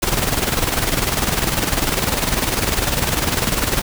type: noise with tremolo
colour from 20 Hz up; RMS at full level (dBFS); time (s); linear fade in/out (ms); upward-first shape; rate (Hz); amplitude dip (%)
pink; -17; 0.02-3.82; 10; square; 20; 55
effects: none